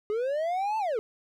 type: linear two-way sweep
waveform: triangle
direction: up then down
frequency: 409.3 to 894 to 409.3 Hz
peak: -24 dBFS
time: 0.1-0.99 s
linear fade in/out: 0 ms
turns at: 0.78 s
effects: none